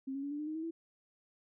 sine tone with pitch steps, 267.4 / 275.6 / 284 / 292.6 / 301.5 / 310.7 / 320.2 / 330 Hz, C4 / C#4 / C#4 / D4 / D4 / D#4 / D#4 / E4, +38 / -10 / +42 / -6 / +46 / -2 / +50 / +2 cents, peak -36 dBFS, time 0.07-0.71 s, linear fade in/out 10 ms, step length 80 ms, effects none

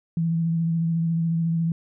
sine tone with vibrato, 165.5 Hz, E3, 7 cents sharp, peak -20 dBFS, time 0.17-1.72 s, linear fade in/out 2 ms, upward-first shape sine, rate 14 Hz, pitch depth 23 cents each way, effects none

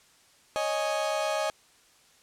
35% pulse chord, C# suspended second, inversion none, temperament equal, 554.4 / 622.3 / 830.6 Hz, C#5 / D#5 / G#5, 0 / 0 / 0 cents, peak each -32 / -27 / -31 dBFS, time 0.56-1.5 s, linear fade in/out 0 ms, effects white hiss -60 dBFS RMS until 2.22 s + low-pass 9000 Hz 12 dB/octave

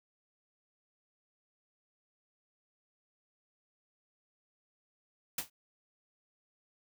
white noise with exponential decay, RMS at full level -30 dBFS, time 5.38-5.5 s, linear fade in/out 5 ms, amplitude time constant 25 ms, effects none

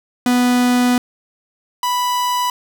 45% pulse tone pair in turn, 246.9 / 987.6 Hz, B3 / B5, 0 / 0 cents, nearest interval 2 octaves, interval 2400 cents, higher second, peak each -12 / -16 dBFS, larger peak first, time 0.26-0.98 / 1.83-2.5 s, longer first, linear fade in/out 2 ms, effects none

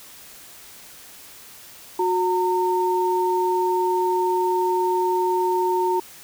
sine tone pair together, 364.4 / 914 Hz, F#4 / A#5, -26 / -34 cents, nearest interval octave + major third, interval 1592 cents, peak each -21 dBFS, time 1.99-6 s, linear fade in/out 5 ms, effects white hiss -44 dBFS RMS until 6.23 s

